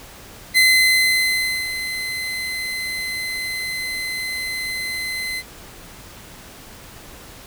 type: tone with ADSR envelope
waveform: 30% pulse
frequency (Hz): 2048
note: C7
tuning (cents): -38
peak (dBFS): -8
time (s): 0.54-5.43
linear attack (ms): 33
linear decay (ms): 1100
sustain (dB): -13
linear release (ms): 48
effects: pink hiss -41 dBFS RMS until 7.46 s